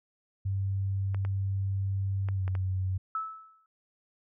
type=tone with pitch glide; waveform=sine; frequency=97.4 to 93.81 Hz; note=G2 to F#2; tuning=-11 to +24 cents; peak=-27 dBFS; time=0.45-2.98 s; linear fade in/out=10 ms; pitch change=-65 cents; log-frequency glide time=2.34-2.44 s
type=clicks; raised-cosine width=0.5 ms; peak=-26 dBFS; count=5; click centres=1.146 / 1.25 / 2.287 / 2.479 / 2.552 s
type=tone with exponential decay; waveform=sine; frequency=1306 Hz; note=E6; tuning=17 cents flat; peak=-27 dBFS; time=3.15-3.66 s; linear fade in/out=2 ms; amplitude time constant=110 ms
effects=none